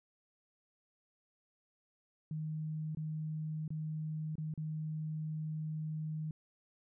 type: tone with dropouts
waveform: sine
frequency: 155.56 Hz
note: D#3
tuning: in tune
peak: -36 dBFS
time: 2.31-6.31 s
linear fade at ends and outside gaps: 2 ms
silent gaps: 2.949-2.971 / 3.679-3.704 / 4.355-4.381 / 4.539-4.576 s
effects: none